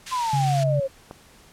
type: band-pass noise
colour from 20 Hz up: white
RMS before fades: -37 dBFS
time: 0.06-0.64 s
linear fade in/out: 10 ms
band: 1500 to 6000 Hz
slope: 12 dB/octave
type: exponential sweep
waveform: sine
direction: down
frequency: 1046.5 to 527 Hz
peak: -22 dBFS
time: 0.11-0.88 s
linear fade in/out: 20 ms
type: tone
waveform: sine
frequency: 138.59 Hz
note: C#3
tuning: in tune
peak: -20 dBFS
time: 0.33-0.8 s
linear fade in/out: 5 ms
type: click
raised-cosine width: 1 ms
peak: -22 dBFS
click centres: 1.111 s
effects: pink hiss -52 dBFS RMS until 1.52 s + low-pass 12000 Hz 12 dB/octave